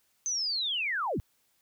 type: linear sweep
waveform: sine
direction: down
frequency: 6272 to 53.4 Hz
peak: -28 dBFS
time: 0.26-1.2 s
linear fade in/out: 0 ms
effects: white hiss -71 dBFS RMS until 1.61 s